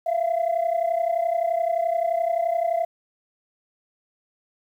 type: tone pair together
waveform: sine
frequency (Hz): 666.9 / 698.5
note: E5 / F5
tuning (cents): +20 / 0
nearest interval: minor second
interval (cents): 80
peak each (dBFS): -21 / -23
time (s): 0.06-2.85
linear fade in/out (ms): 10
effects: tanh soft clip ceiling -16 dBFS + 9-bit